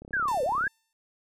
click train, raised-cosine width 2 ms, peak -31 dBFS, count 23, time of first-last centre 0.02-0.669 s, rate 33.9 Hz
sine linear two-way sweep, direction down then up, 1700 to 477.1 to 1700 Hz, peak -24 dBFS, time 0.13-0.68 s, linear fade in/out 5 ms, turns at 0.43 s
5% pulse tone with exponential decay, 894 Hz, A5, 27 cents sharp, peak -27 dBFS, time 0.28-0.93 s, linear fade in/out 1 ms, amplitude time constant 140 ms
effects none

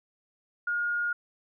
sine tone, 1427 Hz, F6, 37 cents sharp, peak -26 dBFS, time 0.67-1.13 s, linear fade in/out 5 ms, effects none

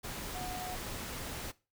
sine tone in noise, 730 Hz, F#5, 24 cents flat, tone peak -40 dBFS, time 0.34-0.76 s, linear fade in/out 20 ms, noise pink, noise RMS -41 dBFS, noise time 0.03-1.52 s, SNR -2 dB, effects noise-tail reverb RT60 0.3 s tail -20 dB re dry

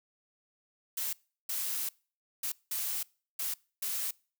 blue noise bursts at uneven times, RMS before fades -34 dBFS, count 6, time 0.97-1.13 / 1.49-1.89 / 2.43-2.52 / 2.71-3.03 / 3.39-3.54 / 3.82-4.11 s, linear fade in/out 5 ms, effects noise-tail reverb RT60 0.4 s tail -25 dB re dry

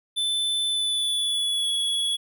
square tone with pitch glide, 3520 to 3371 Hz, A7 to G#7, 0 to +25 cents, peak -23 dBFS, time 0.16-2.17 s, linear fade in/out 20 ms, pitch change -75 cents, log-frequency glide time 0.68-1.7 s, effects none

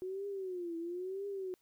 sine tone with vibrato, 365.6 Hz, F#4, 21 cents flat, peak -37 dBFS, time 0.02-1.54 s, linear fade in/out 0 ms, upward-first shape triangle, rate 1 Hz, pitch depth 180 cents each way, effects white hiss -75 dBFS RMS until 1.61 s

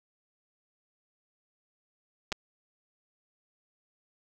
clicks, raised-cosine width 0.2 ms, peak -14 dBFS, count 2, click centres 2.32 / 2.325 s, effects none

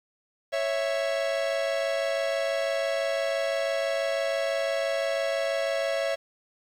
45% pulse tone pair together, 553.3 / 659.3 Hz, C#5 / E5, -3 / 0 cents, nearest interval minor third, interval 303 cents, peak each -28 dBFS, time 0.52-6.16 s, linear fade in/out 20 ms, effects low-pass 6000 Hz 12 dB/octave + 9-bit

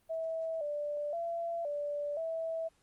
sine tone with pitch steps, 650 / 588 / 677 / 583 / 653 Hz, E5 / D5 / E5 / D5 / E5, -24 / +2 / +46 / -13 / -17 cents, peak -33 dBFS, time 0.09-2.69 s, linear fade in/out 20 ms, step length 520 ms, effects pink hiss -71 dBFS RMS until 2.82 s + Opus 32 kbps

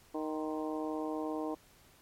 harmonic tone with a mistuned harmonic, 155.56 Hz, D#3, in tune, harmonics 2 / 3 / 4 / 5 / 6 / 7, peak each -36 / -40 / -42 / -44 / -46 / -47 dBFS, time 0.14-1.55 s, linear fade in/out 10 ms, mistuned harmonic 7, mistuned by -61 cents, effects pink hiss -62 dBFS RMS until 2.01 s + MP3 64 kbps

